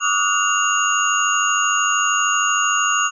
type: tone cluster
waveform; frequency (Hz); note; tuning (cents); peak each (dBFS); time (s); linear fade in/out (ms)
sine; 1146 / 1239 / 1447 / 2788 / 6700; D6 / D#6 / F#6 / F7 / G#8; -43 / -8 / -39 / -4 / +14; -22; 0-3.11; 50
effects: none